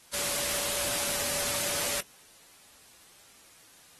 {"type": "tone in noise", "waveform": "sine", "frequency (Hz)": 575, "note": "D5", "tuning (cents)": -37, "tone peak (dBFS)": -41, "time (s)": [0.13, 2.01], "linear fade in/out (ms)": 10, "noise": "white", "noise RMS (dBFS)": -30, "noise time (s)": [0.13, 2.01], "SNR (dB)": -14, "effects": ["white hiss -56 dBFS RMS until 3.99 s", "AAC 32 kbps"]}